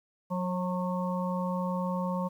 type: harmonic tone with a mistuned harmonic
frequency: 182.1 Hz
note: F#3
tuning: 27 cents flat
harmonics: 1 / 3 / 5 / 6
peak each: -30 / -35 / -37 / -38 dBFS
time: 0.3-2.29 s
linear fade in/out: 20 ms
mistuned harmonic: 3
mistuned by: -19 cents
effects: 10-bit